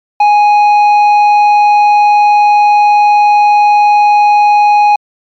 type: tone with tanh clipping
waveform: sine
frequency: 830.6 Hz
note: G#5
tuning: in tune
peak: -5 dBFS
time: 0.2-4.96 s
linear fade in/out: 5 ms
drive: 7 dB
effects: MP3 96 kbps